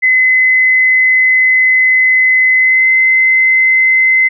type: tone with pitch glide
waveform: sine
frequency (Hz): 2034 to 2055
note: C7 to C7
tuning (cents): -50 to -32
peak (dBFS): -6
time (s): 0.02-4.29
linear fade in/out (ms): 20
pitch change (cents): +18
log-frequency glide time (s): 2.57-2.88
effects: none